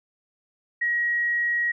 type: tone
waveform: sine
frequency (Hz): 1900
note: A#6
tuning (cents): +33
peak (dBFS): -21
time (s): 0.81-1.72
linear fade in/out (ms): 10
effects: none